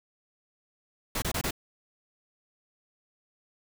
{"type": "noise bursts", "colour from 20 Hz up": "pink", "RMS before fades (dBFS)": -30, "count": 4, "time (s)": [1.15, 1.509], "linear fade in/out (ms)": 5, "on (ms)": 71, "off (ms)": 25, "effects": []}